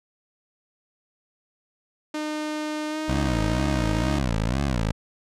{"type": "tone with pitch glide", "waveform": "sawtooth", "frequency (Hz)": [304.8, 310.7], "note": ["D#4", "D#4"], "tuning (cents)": [-36, -2], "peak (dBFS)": -23, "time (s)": [2.14, 4.19], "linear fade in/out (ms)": 5, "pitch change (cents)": 34, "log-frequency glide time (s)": [2.89, 2.98]}
{"type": "tone with vibrato", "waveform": "15% pulse", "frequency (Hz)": 61.4, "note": "B1", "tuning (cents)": -9, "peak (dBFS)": -16, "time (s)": [3.08, 4.92], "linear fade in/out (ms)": 10, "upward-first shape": "sine", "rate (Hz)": 2.1, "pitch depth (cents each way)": 250}
{"effects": ["low-pass 8000 Hz 12 dB/octave"]}